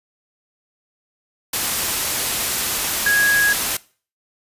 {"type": "tone in noise", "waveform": "sine", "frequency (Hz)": 1655, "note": "G#6", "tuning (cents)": -6, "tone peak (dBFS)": -14, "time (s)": [3.06, 3.53], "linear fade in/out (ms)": 5, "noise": "white", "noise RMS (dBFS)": -21, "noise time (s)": [1.53, 3.77], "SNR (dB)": 4, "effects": ["noise-tail reverb RT60 0.4 s tail -21 dB re dry", "resampled to 32000 Hz"]}